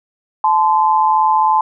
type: tone pair together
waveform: sine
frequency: 868 / 1031 Hz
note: A5 / C6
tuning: -24 / -26 cents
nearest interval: minor third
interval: 298 cents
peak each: -12 / -14 dBFS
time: 0.44-1.61 s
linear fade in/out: 2 ms
effects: none